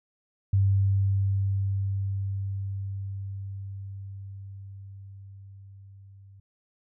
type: tone with level ramp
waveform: sine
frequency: 98 Hz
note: G2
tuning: in tune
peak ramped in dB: -18 to -48 dBFS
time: 0.53-6.4 s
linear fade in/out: 5 ms
effects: none